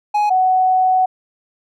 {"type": "tone pair in turn", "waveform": ["triangle", "sine"], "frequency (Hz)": [835, 745.3], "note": ["G#5", "F#5"], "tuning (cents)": [9, 12], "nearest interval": "major second", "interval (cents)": 197, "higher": "first", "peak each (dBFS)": -11, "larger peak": "neither", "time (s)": [[0.14, 0.3], [0.3, 1.06]], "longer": "second", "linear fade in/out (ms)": 10, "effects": []}